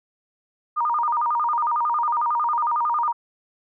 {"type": "tone with vibrato", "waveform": "sine", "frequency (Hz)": 1071, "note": "C6", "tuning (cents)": 40, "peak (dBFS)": -19, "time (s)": [0.76, 3.13], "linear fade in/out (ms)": 20, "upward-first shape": "square", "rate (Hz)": 11, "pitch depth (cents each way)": 220, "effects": []}